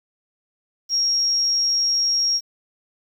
sine tone, 5588 Hz, F8, in tune, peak -17 dBFS, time 0.89-2.41 s, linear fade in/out 50 ms, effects 8-bit

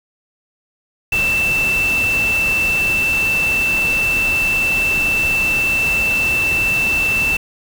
sine tone in noise, 2662 Hz, E7, 16 cents sharp, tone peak -14 dBFS, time 1.12-7.37 s, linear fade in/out 5 ms, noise pink, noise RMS -26 dBFS, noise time 1.12-7.37 s, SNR +9 dB, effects none

